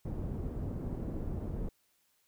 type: low-pass noise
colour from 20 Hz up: pink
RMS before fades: -37 dBFS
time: 0.05-1.69 s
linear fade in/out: 5 ms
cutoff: 360 Hz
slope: 12 dB/octave
effects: white hiss -73 dBFS RMS until 2.27 s